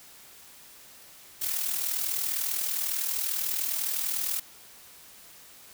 blue noise with amplitude modulation, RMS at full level -27 dBFS, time 1.41-4.4 s, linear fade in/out 10 ms, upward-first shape sine, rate 40 Hz, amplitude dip 60%, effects white hiss -51 dBFS RMS until 5.73 s

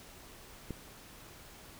click, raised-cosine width 3 ms, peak -25 dBFS, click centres 0.707 s, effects pink hiss -53 dBFS RMS until 1.79 s

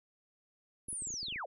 sine linear sweep, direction down, 10750 to 427.2 Hz, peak -37 dBFS, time 0.88-1.46 s, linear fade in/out 10 ms
clicks, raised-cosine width 3 ms, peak -39 dBFS, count 10, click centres 0.885 / 0.929 / 1.022 / 1.072 / 1.105 / 1.14 / 1.23 / 1.284 / 1.325 / 1.36 s
effects none

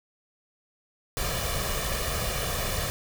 pink noise with comb filter, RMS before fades -29 dBFS, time 1.17-2.9 s, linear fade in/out 0 ms, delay 1.7 ms, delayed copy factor +0.65, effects none

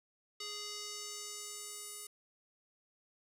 square tone with band-pass filter sweep, 415.3 Hz, G#4, in tune, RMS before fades -45 dBFS, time 0.4-2.07 s, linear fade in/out 5 ms, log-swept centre 4600 to 10000 Hz, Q 1.8, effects none

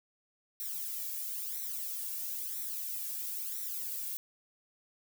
violet noise with flanger, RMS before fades -38 dBFS, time 0.6-4.17 s, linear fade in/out 0 ms, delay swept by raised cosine 0.51 to 1.81 ms, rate 1 Hz, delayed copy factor +0.8, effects none

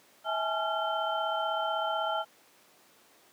sine tone cluster, 649 / 826 / 862 / 1374 / 3093 Hz, E5 / G#5 / A5 / F6 / G7, -27 / -10 / -36 / -29 / -24 cents, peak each -33 / -35 / -35 / -33 / -39 dBFS, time 0.24-2.25 s, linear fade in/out 50 ms, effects pink hiss -60 dBFS RMS until 3.32 s + high-pass 300 Hz 12 dB/octave

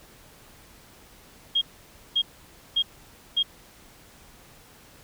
sine tone bursts, 3247 Hz, G#7, 40 cents flat, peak -19 dBFS, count 4, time 1.55-3.43 s, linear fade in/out 10 ms, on 65 ms, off 540 ms, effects pink hiss -52 dBFS RMS until 5.03 s

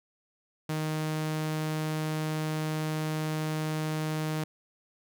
sawtooth tone, 155.56 Hz, D#3, in tune, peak -25 dBFS, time 0.69-4.44 s, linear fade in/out 5 ms, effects none

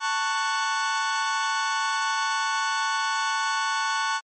40% pulse chord, F# minor, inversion first, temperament just, 888 / 1110 / 1480 Hz, A5 / C#6 / F#6, +16 / +2 / 0 cents, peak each -27 dBFS, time 0-4.21 s, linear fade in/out 50 ms, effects MP3 32 kbps

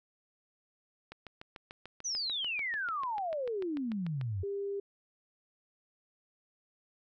click train, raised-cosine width 0.3 ms, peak -29 dBFS, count 22, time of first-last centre 1.12-4.213 s, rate 6.79 Hz
sine exponential sweep, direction down, 6230 to 86.8 Hz, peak -32 dBFS, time 2.04-4.44 s, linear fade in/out 20 ms
sine tone, 399.5 Hz, G4, 33 cents sharp, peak -33 dBFS, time 4.43-4.8 s, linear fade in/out 5 ms
effects none

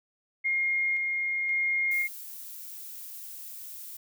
sine tone with tremolo, 2134 Hz, C7, 34 cents sharp, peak -24 dBFS, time 0.44-2.08 s, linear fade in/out 20 ms, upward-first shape square, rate 0.95 Hz, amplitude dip 25%
violet noise, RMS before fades -42 dBFS, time 1.91-3.97 s, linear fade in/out 5 ms
effects none

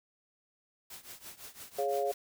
white noise with tremolo, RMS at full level -45 dBFS, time 0.9-2.14 s, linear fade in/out 5 ms, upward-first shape triangle, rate 5.9 Hz, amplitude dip 90%
sine chord, Db major, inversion second, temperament equal, 415.3 / 554.4 / 698.5 Hz, Ab4 / Db5 / F5, 0 / 0 / 0 cents, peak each -33 dBFS, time 1.78-2.12 s, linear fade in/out 10 ms
effects none

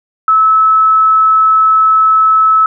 sine tone, 1300 Hz, E6, 24 cents flat, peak -5 dBFS, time 0.28-2.66 s, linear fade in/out 2 ms, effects none

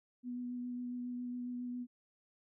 sine tone with vibrato, 245.9 Hz, B3, 7 cents flat, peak -38 dBFS, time 0.23-1.87 s, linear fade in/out 50 ms, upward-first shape sine, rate 7.3 Hz, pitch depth 12 cents each way, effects none

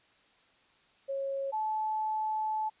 sine tone pair in turn, 547 / 866.4 Hz, C#5 / A5, -23 / -27 cents, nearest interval minor sixth, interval 796 cents, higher second, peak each -31 / -29 dBFS, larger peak second, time 1.08-1.52 / 1.52-2.7 s, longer second, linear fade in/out 20 ms, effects white hiss -65 dBFS RMS until 2.8 s + resampled to 8000 Hz

